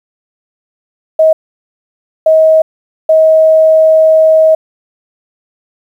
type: tone bursts at uneven times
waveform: sine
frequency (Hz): 635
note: D#5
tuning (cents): +35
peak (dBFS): -3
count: 3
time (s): 1.19-1.33 / 2.26-2.62 / 3.09-4.55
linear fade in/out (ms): 5
effects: 7-bit

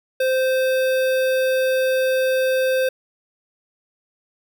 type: tone with notch filter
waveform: square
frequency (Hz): 520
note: C5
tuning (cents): -11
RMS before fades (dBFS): -19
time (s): 0.2-2.89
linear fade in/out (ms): 5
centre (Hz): 7000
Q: 1.1
effects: none

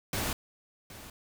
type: noise with echo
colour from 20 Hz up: pink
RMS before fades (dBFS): -32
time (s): 0.13-0.33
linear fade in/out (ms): 2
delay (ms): 770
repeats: 1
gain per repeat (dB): -15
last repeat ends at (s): 1.1
effects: none

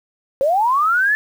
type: linear sweep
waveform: sine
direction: up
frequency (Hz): 519 to 1760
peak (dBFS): -13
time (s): 0.41-1.15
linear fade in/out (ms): 0
effects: 7-bit

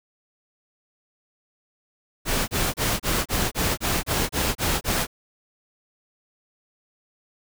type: noise bursts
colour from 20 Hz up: pink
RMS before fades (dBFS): -23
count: 11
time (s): 2.25-5.07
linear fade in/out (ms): 50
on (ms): 230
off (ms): 29
effects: none

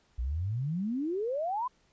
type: exponential sweep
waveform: sine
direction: up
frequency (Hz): 56.1 to 1050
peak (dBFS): -29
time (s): 0.18-1.68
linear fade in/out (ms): 10
effects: pink hiss -68 dBFS RMS until 1.92 s + resampled to 16000 Hz

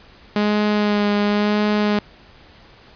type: tone with vibrato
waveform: sawtooth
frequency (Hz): 207.7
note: G#3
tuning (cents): 0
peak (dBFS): -12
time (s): 0.36-1.99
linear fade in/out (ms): 2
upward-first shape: sine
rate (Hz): 0.95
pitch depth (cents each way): 18
effects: pink hiss -47 dBFS RMS until 2.95 s + resampled to 11025 Hz

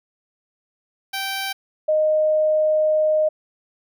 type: tone pair in turn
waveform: 10% pulse / sine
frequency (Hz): 779 / 618.3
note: G5 / D#5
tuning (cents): -11 / -11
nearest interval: major third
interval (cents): 400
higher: first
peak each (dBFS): -16 / -15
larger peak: second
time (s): 1.13-1.53 / 1.88-3.29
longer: second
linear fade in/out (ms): 10
effects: none

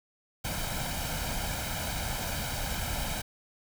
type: noise with comb filter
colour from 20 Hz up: pink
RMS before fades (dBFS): -33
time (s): 0.44-3.22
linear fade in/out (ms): 10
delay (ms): 1.3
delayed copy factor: +0.65
effects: none

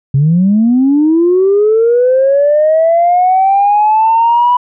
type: linear sweep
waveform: sine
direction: up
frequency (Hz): 131.5 to 987.8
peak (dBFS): -5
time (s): 0.14-4.57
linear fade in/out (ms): 5
effects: tanh soft clip ceiling -2 dBFS

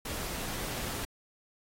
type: noise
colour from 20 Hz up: pink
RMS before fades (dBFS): -37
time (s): 0.05-1.05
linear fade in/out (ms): 5
effects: AAC 48 kbps

